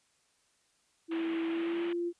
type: tone with pitch glide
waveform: sine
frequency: 329.6 to 345.6 Hz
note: E4 to F4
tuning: 0 to -18 cents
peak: -30 dBFS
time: 1.08-2.13 s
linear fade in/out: 50 ms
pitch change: +82 cents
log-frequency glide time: 1.47-1.96 s
type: band-pass noise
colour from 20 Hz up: white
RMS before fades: -45 dBFS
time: 1.11-1.93 s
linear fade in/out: 5 ms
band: 180 to 3100 Hz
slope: 48 dB/octave
effects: white hiss -71 dBFS RMS until 2.19 s + resampled to 22050 Hz